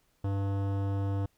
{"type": "tone with hard clipping", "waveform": "sine", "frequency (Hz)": 98.7, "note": "G2", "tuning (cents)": 12, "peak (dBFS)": -30, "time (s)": [0.24, 1.26], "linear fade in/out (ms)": 5, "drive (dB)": 17, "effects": ["pink hiss -71 dBFS RMS until 1.37 s"]}